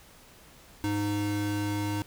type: tone pair together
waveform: square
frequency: 102.8 / 308.1 Hz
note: G#2 / D#4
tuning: -17 / -17 cents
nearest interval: octave + perfect fifth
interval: 1900 cents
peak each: -32 / -31 dBFS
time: 0.84-2.02 s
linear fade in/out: 0 ms
effects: pink hiss -54 dBFS RMS until 2.06 s